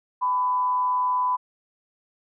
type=tone with frequency modulation; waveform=sine; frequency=1000 Hz; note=B5; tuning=21 cents sharp; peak=-20 dBFS; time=0.21-1.37 s; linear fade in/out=20 ms; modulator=168 Hz; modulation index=0.24; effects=none